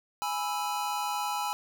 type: chord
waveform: square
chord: E major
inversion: first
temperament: equal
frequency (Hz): 830.6 / 987.8 / 1318.5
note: G#5 / B5 / E6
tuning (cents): 0 / 0 / 0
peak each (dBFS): -33 / -35 / -37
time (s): 0.22-1.53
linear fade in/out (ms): 0
effects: none